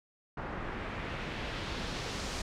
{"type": "noise with low-pass filter sweep", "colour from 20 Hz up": "pink", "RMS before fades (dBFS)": -38, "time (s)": [0.37, 2.42], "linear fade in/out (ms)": 5, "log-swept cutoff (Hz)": [1400, 6500], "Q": 1.2, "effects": []}